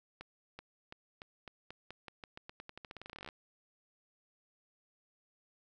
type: accelerating click train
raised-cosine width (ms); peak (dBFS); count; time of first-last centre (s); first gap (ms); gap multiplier
0.3; -30; 29; 0.21-3.288; 380; 0.88
effects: none